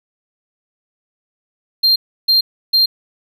triangle tone bursts, 4186 Hz, C8, in tune, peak -8 dBFS, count 3, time 1.83-2.86 s, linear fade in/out 10 ms, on 130 ms, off 320 ms, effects none

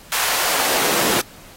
pink noise with high-pass filter sweep, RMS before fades -20 dBFS, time 0.12-1.21 s, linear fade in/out 2 ms, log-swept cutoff 1100 to 220 Hz, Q 0.91, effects pink hiss -44 dBFS RMS until 1.56 s + AAC 48 kbps

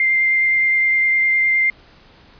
sine tone with vibrato, 2097 Hz, C7, 3 cents sharp, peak -13 dBFS, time 0-1.7 s, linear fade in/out 2 ms, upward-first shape sine, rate 9.7 Hz, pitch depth 9 cents each way, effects pink hiss -48 dBFS RMS until 2.39 s + resampled to 11025 Hz

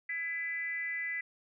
sine tone with frequency modulation, 2000 Hz, B6, 21 cents sharp, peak -33 dBFS, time 0.09-1.21 s, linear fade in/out 5 ms, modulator 338 Hz, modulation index 0.55, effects none

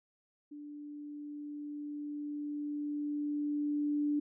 sine tone with level ramp, 293.7 Hz, D4, in tune, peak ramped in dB -44 to -28 dBFS, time 0.51-4.2 s, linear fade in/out 10 ms, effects none

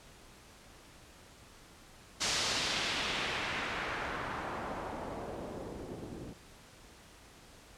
white noise with low-pass filter sweep, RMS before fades -37 dBFS, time 2.2-6.34 s, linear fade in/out 20 ms, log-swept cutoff 6100 to 290 Hz, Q 1.2, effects pink hiss -56 dBFS RMS until 7.77 s + low-pass 10000 Hz 12 dB/octave

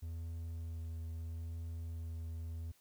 triangle tone with vibrato, 82.41 Hz, E2, in tune, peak -38 dBFS, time 0.02-2.72 s, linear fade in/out 10 ms, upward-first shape sine, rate 0.76 Hz, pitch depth 13 cents each way, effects white hiss -70 dBFS RMS until 2.8 s

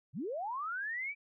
sine linear sweep, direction up, 103.83 to 2349 Hz, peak -35 dBFS, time 0.13-1.15 s, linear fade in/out 50 ms, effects none

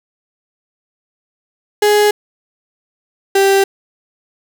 35% pulse tone pair in turn, 416.8 / 391.6 Hz, G#4 / G4, +6 / -2 cents, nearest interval minor second, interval 108 cents, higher first, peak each -7 dBFS, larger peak neither, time 1.82-2.11 / 3.35-3.64 s, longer neither, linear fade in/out 5 ms, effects none

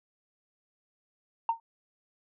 sine tone with exponential decay, 915 Hz, A#5, 32 cents flat, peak -19 dBFS, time 1.49-1.6 s, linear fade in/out 2 ms, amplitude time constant 23 ms, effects tanh soft clip ceiling -18 dBFS

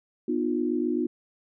sine tone cluster, 247.5 / 306.8 / 354.5 Hz, B3 / D#4 / F4, +4 / -24 / +26 cents, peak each -28 dBFS, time 0.28-1.07 s, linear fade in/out 5 ms, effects none

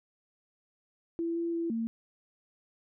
sine tone with pitch steps, 334.7 / 337.6 / 334.9 / 227.6 Hz, E4 / E4 / E4 / A#3, +26 / +41 / +27 / -41 cents, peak -29 dBFS, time 1.19-1.87 s, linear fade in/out 0 ms, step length 170 ms, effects none

